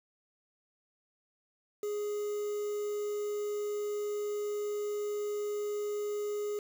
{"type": "tone with quantisation", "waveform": "triangle", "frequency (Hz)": 415.3, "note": "G#4", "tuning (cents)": 0, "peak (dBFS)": -30, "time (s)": [1.83, 6.59], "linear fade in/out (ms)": 2, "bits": 8, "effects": []}